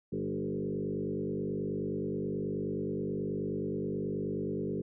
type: tone with frequency modulation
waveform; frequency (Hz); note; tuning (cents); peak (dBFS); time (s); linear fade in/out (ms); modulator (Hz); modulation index
sine; 293.7; D4; 0; -31; 0.12-4.82; 10; 49.4; 3.2
effects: none